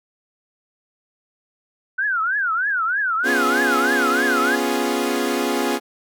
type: tone with vibrato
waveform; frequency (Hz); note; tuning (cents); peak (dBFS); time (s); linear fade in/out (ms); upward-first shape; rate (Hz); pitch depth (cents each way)
sine; 1480; F#6; 0; -18; 1.98-4.56; 10; triangle; 3.2; 270
type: chord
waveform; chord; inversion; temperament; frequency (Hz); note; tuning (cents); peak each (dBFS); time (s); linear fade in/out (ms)
sawtooth; C# dominant seventh; third; equal; 246.9 / 277.2 / 349.2 / 415.3; B3 / C#4 / E#4 / G#4; 0 / 0 / 0 / 0; -21; 3.23-5.8; 50
effects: none